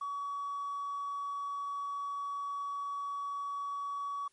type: tone with hard clipping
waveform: sine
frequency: 1132 Hz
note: C#6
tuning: 36 cents sharp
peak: -35 dBFS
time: 0.01-4.28 s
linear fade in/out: 5 ms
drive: 1 dB
effects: white hiss -71 dBFS RMS until 4.32 s + MP3 48 kbps